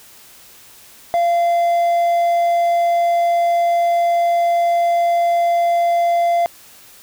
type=tone; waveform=triangle; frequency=688 Hz; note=F5; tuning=26 cents flat; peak=-11 dBFS; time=1.14-6.46 s; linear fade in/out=0 ms; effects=white hiss -44 dBFS RMS until 7.02 s